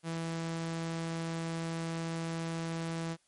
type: tone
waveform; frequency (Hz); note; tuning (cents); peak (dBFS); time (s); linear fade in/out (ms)
sawtooth; 164.9; E3; +1; -30; 0.03-3.17; 50
effects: white hiss -71 dBFS RMS until 3.27 s + MP3 48 kbps